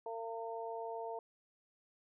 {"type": "harmonic tone", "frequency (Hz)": 227.6, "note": "A#3", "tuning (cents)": -41, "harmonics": [2, 3, 4], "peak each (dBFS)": [-43, -44, -45], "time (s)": [0.06, 1.19], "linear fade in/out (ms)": 2, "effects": []}